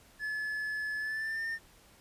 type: tone with pitch glide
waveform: triangle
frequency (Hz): 1719 to 1812.8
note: A6 to A#6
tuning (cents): -41 to -49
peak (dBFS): -31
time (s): 0.19-1.59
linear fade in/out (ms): 50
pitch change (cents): +92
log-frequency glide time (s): 0.98-1.47
effects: pink hiss -60 dBFS RMS until 2 s + resampled to 32000 Hz